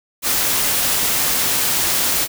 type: noise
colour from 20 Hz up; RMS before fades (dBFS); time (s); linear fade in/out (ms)
white; -18; 0.22-2.28; 50
effects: none